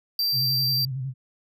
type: tone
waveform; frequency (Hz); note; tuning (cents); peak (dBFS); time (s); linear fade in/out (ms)
square; 4699; D8; 0; -22; 0.19-0.85; 2
type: tone with vibrato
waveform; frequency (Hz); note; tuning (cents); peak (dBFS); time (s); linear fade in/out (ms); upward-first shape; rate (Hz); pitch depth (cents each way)
sine; 131.6; C3; +10; -27; 0.32-1.14; 50; square; 11; 60
effects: none